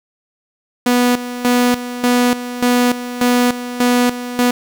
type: tone with tremolo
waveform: sawtooth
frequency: 245.4 Hz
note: B3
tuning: 11 cents flat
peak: -7 dBFS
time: 0.86-4.51 s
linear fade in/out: 5 ms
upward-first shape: square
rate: 1.7 Hz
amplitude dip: 75%
effects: 8-bit